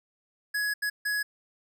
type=tone bursts at uneven times; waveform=square; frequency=1678 Hz; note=G#6; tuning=17 cents sharp; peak=-27 dBFS; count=3; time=0.54-0.74 / 0.82-0.9 / 1.05-1.23 s; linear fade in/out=10 ms; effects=none